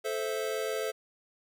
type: chord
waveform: square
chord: A minor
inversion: none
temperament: equal with one note detuned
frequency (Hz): 436.2 / 523.3 / 659.3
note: A4 / C5 / E5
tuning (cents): -15 / 0 / 0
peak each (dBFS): -34 / -36 / -38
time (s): 0.04-0.92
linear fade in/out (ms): 20
effects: none